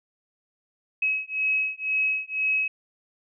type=beating tone pair; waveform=sine; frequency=2558 / 2560 Hz; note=D#7 / D#7; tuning=+47 / +49 cents; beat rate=2 Hz; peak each=-26 dBFS; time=1.02-2.68 s; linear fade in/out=5 ms; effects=none